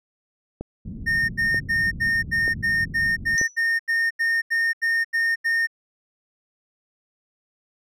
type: click train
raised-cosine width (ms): 2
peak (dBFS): -17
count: 4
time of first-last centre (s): 0.61-3.414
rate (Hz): 1.07
type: low-pass noise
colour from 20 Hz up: white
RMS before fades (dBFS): -34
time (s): 0.85-3.36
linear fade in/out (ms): 5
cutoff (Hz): 200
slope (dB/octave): 24
type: tone bursts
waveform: triangle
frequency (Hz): 1832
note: A#6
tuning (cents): -31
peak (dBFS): -17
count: 15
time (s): 1.06-5.672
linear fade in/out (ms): 20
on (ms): 230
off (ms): 83
type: tone with exponential decay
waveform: sine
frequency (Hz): 5920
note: F#8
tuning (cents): 0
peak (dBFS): -20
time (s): 3.38-3.58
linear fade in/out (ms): 0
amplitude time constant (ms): 43
effects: none